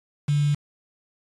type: tone with quantisation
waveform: sine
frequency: 145.8 Hz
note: D3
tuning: 12 cents flat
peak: -18 dBFS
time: 0.28-0.55 s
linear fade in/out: 10 ms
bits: 6
effects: resampled to 22050 Hz